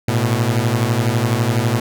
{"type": "beating tone pair", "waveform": "sawtooth", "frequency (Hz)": [110, 122], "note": ["A2", "B2"], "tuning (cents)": [0, -21], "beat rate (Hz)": 12, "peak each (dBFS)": -14, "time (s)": [0.08, 1.8], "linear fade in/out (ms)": 5, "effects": []}